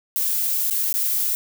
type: noise with dropouts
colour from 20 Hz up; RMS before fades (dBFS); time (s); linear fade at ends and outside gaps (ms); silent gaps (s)
violet; -22; 0.16-1.35; 0; 0.474-0.478 / 0.7-0.709 / 0.927-0.94
effects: none